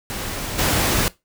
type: noise with level steps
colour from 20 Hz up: pink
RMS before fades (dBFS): -28 / -19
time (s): 0.1-1.08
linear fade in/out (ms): 0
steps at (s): 0.58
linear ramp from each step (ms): 10
effects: noise-tail reverb RT60 0.2 s tail -19 dB re dry